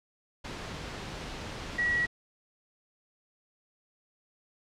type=tone in noise; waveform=sine; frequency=1925 Hz; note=B6; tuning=45 cents flat; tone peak=-25 dBFS; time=1.78-2.06 s; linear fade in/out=10 ms; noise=pink; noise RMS=-39 dBFS; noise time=0.44-2.07 s; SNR=+11 dB; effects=low-pass 5000 Hz 12 dB/octave